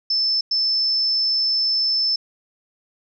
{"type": "tone bursts at uneven times", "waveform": "sine", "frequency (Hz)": 5274, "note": "E8", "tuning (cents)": 0, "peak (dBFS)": -17, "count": 2, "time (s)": [[0.1, 0.41], [0.51, 2.16]], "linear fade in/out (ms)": 5, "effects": []}